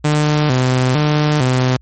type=tone with vibrato; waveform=sawtooth; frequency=138.59 Hz; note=C#3; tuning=in tune; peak=-8 dBFS; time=0.04-1.77 s; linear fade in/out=10 ms; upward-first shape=square; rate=1.1 Hz; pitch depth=140 cents each way; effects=added 60 Hz sine -43 dBFS peak until 1.81 s + MP3 32 kbps